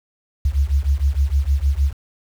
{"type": "beating tone pair", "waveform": "sine", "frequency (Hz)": [66.4, 72.9], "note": ["C2", "D2"], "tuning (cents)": [26, -12], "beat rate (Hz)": 6.5, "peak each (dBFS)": -18, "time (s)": [0.45, 1.93], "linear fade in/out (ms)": 5, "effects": ["7-bit"]}